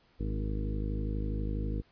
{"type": "harmonic tone with a mistuned harmonic", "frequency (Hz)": 52.2, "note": "G#1", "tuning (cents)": 10, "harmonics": [1, 2, 3, 4, 5, 6, 7, 8, 9], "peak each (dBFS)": [-32, -37, -42, -41, -44, -43, -49, -51, -46], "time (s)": [0.19, 1.82], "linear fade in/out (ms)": 20, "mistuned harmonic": 6, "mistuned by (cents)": -17, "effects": ["pink hiss -66 dBFS RMS until 1.91 s", "resampled to 11025 Hz"]}